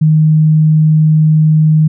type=tone; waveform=sine; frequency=155.56 Hz; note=D#3; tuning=in tune; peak=-5 dBFS; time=0.01-1.88 s; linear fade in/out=10 ms; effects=none